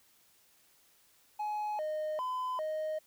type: tone with pitch steps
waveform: triangle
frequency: 843 / 616 / 1014 / 622 Hz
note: G#5 / D#5 / B5 / D#5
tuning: +26 / -17 / +45 / -1 cents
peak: -30 dBFS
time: 1.39-2.99 s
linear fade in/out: 10 ms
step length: 400 ms
effects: tanh soft clip ceiling -26 dBFS + white hiss -66 dBFS RMS until 3.06 s